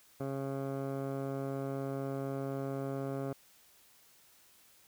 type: tone with low-pass filter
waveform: 15% pulse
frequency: 136.6 Hz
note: C#3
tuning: 25 cents flat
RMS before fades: -37 dBFS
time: 0.2-3.33 s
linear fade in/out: 5 ms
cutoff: 900 Hz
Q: 1.5
effects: white hiss -63 dBFS RMS until 4.87 s